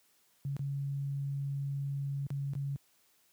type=tone with dropouts; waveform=sine; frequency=139.6 Hz; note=C#3; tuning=13 cents sharp; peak=-32 dBFS; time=0.45-2.76 s; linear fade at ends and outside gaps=0 ms; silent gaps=0.566-0.593 / 2.266-2.304 / 2.535-2.552 s; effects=white hiss -69 dBFS RMS until 3.32 s + high-pass 80 Hz 12 dB/octave